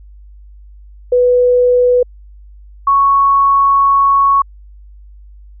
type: tone pair in turn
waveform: sine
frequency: 493.9 / 1108.8 Hz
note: B4 / C#6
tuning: 0 / 0 cents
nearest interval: octave + major second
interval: 1400 cents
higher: second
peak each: -7 dBFS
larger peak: neither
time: 1.12-2.03 / 2.87-4.42 s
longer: second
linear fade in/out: 5 ms
effects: added 50 Hz sine -35 dBFS peak until 5.6 s